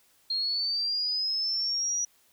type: linear sweep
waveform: sine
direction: up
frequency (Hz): 4208 to 5830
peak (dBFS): -26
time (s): 0.3-2.05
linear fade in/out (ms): 5
effects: white hiss -64 dBFS RMS until 2.32 s